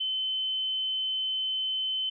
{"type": "tone", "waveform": "sine", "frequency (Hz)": 3060, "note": "G7", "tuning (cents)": -42, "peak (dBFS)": -27, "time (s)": [0, 2.1], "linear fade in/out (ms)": 10, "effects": []}